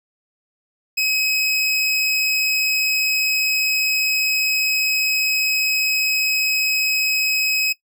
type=tone; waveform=25% pulse; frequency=2545 Hz; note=D#7; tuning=39 cents sharp; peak=-13 dBFS; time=0.97-7.73 s; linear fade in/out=10 ms; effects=noise-tail reverb RT60 0.1 s tail -19 dB re dry